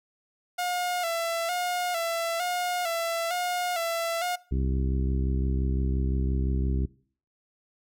sawtooth tone with vibrato, 692 Hz, F5, 16 cents flat, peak -23 dBFS, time 0.58-4.36 s, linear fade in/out 10 ms, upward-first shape square, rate 1.1 Hz, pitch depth 58 cents each way
harmonic tone, 65.8 Hz, C2, 10 cents sharp, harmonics 1 / 2 / 3 / 4 / 5 / 6, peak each -25 / -31 / -35 / -37 / -39 / -41 dBFS, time 4.51-6.86 s, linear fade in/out 10 ms
effects noise-tail reverb RT60 0.5 s tail -22 dB re dry

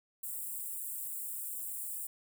white high-pass noise, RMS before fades -40 dBFS, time 0.23-2.07 s, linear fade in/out 5 ms, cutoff 7600 Hz, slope 96 dB/octave, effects none

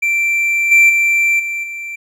triangle tone with level steps, 2349 Hz, D7, in tune, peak -11 / -4 / -9 / -17 / -22 dBFS, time 0.02-1.96 s, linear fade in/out 10 ms, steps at 0.71 / 0.89 / 1.39 / 1.63 s, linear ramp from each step 10 ms, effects none

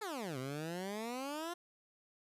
15% pulse exponential two-way sweep, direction down then up, 453 to 126.2 to 355.1 Hz, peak -33 dBFS, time 0.01-1.54 s, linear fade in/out 10 ms, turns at 0.38 s, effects resampled to 32000 Hz

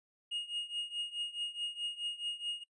triangle tone with tremolo, 2862 Hz, F7, 42 cents sharp, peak -31 dBFS, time 0.31-2.64 s, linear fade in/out 10 ms, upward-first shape triangle, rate 4.7 Hz, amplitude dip 90%, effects noise-tail reverb RT60 0.1 s tail -23 dB re dry + resampled to 24000 Hz

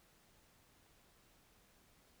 silence, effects pink hiss -69 dBFS RMS until 2.2 s

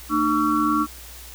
sine tone cluster, 224.1 / 302.3 / 1130 / 1351 Hz, A3 / D#4 / C#6 / E6, +32 / -50 / +33 / +42 cents, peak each -27 / -21 / -22 / -25 dBFS, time 0.09-0.87 s, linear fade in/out 50 ms, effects added 60 Hz sine -42 dBFS peak until 1.34 s + white hiss -42 dBFS RMS until 1.34 s

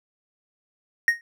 triangle tone with exponential decay, 1864.7 Hz, A#6, in tune, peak -10 dBFS, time 1.08-1.21 s, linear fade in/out 1 ms, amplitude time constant 28 ms, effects none

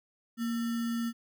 sine tone with sample-and-hold, 233.1 Hz, A#3, in tune, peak -29 dBFS, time 0.37-1.13 s, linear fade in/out 50 ms, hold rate 1575 Hz, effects none

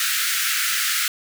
pink high-pass noise, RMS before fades -22 dBFS, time 0-1.08 s, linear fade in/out 2 ms, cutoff 1300 Hz, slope 96 dB/octave, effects none

